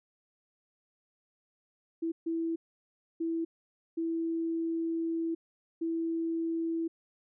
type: tone bursts at uneven times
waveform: sine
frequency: 329.6 Hz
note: E4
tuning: in tune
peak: -29 dBFS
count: 5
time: 2.02-2.12 / 2.26-2.56 / 3.2-3.45 / 3.97-5.35 / 5.81-6.88 s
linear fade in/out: 10 ms
effects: none